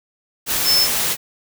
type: tone in noise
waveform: sine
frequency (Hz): 5274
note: E8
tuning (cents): 0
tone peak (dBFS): -13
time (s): 0.64-0.88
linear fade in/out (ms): 50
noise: white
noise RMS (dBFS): -20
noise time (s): 0.46-1.17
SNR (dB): +4
effects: none